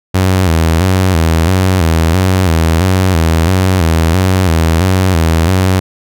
sawtooth tone with vibrato, 87.31 Hz, F2, in tune, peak -4 dBFS, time 0.14-5.8 s, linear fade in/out 10 ms, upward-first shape square, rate 1.5 Hz, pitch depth 120 cents each way, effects none

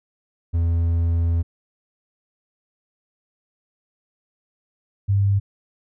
triangle / sine tone pair in turn, 84.1 / 99.52 Hz, E2 / G2, +35 / +27 cents, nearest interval minor third, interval 292 cents, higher second, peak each -15 dBFS, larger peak neither, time 0.53-1.43 / 5.08-5.4 s, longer first, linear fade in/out 20 ms, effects none

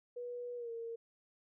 sine tone with pitch glide, 486.4 to 460.7 Hz, B4 to A#4, -26 to -20 cents, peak -40 dBFS, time 0.16-0.96 s, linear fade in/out 10 ms, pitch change -94 cents, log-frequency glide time 0.56-0.71 s, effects none

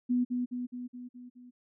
sine tone with echo, 246.9 Hz, B3, in tune, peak -24 dBFS, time 0.09-0.25 s, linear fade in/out 20 ms, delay 210 ms, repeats 6, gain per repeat -4 dB, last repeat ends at 1.51 s, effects none

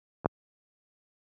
clicks, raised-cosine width 1 ms, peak -25 / -8 dBFS, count 2, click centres 0.246 / 0.259 s, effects high-pass 80 Hz 12 dB/octave

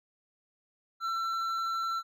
triangle tone with hard clipping, 1344 Hz, E6, 33 cents sharp, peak -31 dBFS, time 1-2.03 s, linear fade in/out 50 ms, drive 10 dB, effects none

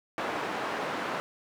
white band-pass noise, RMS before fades -33 dBFS, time 0.18-1.2 s, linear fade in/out 0 ms, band 230 to 1300 Hz, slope 12 dB/octave, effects none

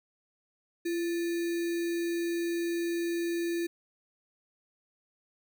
sine tone with sample-and-hold, 340 Hz, F4, 46 cents flat, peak -28 dBFS, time 0.85-3.67 s, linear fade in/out 10 ms, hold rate 2100 Hz, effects none

